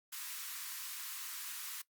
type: high-pass noise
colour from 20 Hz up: white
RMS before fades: -44 dBFS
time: 0.12-1.82 s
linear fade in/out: 10 ms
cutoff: 1000 Hz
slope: 48 dB/octave
effects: noise-tail reverb RT60 0.1 s tail -18 dB re dry + Opus 48 kbps